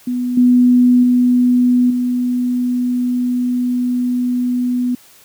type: tone with level steps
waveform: sine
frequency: 247.3 Hz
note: B3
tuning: 3 cents sharp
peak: -16 / -7 / -9 / -14 dBFS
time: 0.07-4.95 s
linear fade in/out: 5 ms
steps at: 0.37 / 1.03 / 1.9 s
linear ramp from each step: 5 ms
effects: white hiss -46 dBFS RMS until 5.24 s + high-pass 60 Hz 12 dB/octave